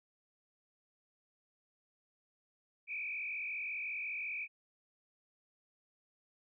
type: tone with frequency modulation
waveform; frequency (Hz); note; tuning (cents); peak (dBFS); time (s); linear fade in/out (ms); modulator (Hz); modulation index
sine; 2405; D7; +41; -37; 2.87-4.48; 50; 45.5; 2.7
effects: none